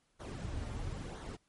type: noise with flanger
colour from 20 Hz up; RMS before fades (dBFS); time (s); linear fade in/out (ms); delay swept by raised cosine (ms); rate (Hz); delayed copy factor
brown; -41; 0.19-1.37; 20; 0.38 to 6.18; 1; -0.65
effects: pink hiss -75 dBFS RMS until 1.48 s + MP3 48 kbps